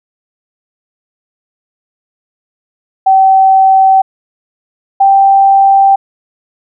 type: tone pair in turn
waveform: sine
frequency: 768 / 783.7 Hz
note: G5 / G5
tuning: -36 / -1 cents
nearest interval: unison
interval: 35 cents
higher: second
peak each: -3 dBFS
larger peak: neither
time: 3.06-4.02 / 5-5.96 s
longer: neither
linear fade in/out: 10 ms
effects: none